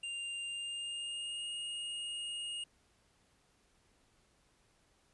square tone with pitch glide, 2794 to 2854 Hz, F7 to F7, 0 to +37 cents, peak -39 dBFS, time 0.03-2.64 s, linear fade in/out 5 ms, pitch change +37 cents, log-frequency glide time 0.47-1.49 s, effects pink hiss -71 dBFS RMS until 5.13 s + resampled to 24000 Hz

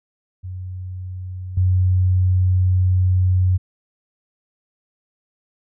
sine tone with level steps, 92 Hz, F#2, 9 cents flat, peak -27 / -13 dBFS, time 0.43-3.58 s, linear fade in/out 20 ms, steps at 1.57 s, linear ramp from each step 5 ms, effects none

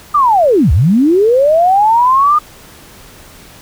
sine linear two-way sweep, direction down then up, 1231 to 62.2 to 1231 Hz, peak -6 dBFS, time 0.14-2.39 s, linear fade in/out 10 ms, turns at 0.72 s, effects pink hiss -38 dBFS RMS until 3.61 s

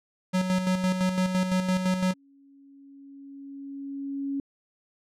square tone with tremolo, 185 Hz, F#3, in tune, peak -22 dBFS, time 0.33-2.14 s, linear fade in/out 20 ms, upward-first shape square, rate 5.9 Hz, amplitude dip 50%
sine tone with exponential growth, 277.2 Hz, C#4, in tune, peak -26 dBFS, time 1.5-4.4 s, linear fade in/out 2 ms, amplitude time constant 630 ms
effects low-pass 9000 Hz 12 dB/octave

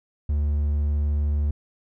triangle tone, 73.42 Hz, D2, in tune, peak -18 dBFS, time 0.29-1.51 s, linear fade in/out 5 ms, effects none

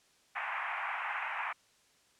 pink band-pass noise, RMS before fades -37 dBFS, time 0.35-1.53 s, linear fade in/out 10 ms, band 770 to 2500 Hz, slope 48 dB/octave, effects white hiss -67 dBFS RMS until 2.19 s + low-pass 8000 Hz 12 dB/octave

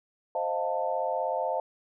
sine chord, F dominant seventh, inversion second, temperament equal with one note detuned, 523.3 / 622.3 / 698.5 / 887.7 Hz, C5 / Eb5 / F5 / A5, 0 / 0 / 0 / +15 cents, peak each -32 dBFS, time 0.35-1.6 s, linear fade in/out 2 ms, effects none

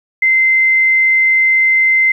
sine tone, 2074 Hz, C7, 16 cents flat, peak -8 dBFS, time 0.22-2.12 s, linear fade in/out 5 ms, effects 8-bit

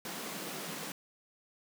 pink high-pass noise, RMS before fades -41 dBFS, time 0.05-0.92 s, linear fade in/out 2 ms, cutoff 150 Hz, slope 96 dB/octave, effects none

